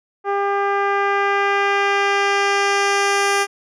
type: tone with low-pass filter sweep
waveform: 10% pulse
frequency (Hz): 400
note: G4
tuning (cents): +35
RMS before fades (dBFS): -18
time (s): 0.24-3.47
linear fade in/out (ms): 50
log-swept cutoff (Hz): 960 to 10000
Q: 0.89
effects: none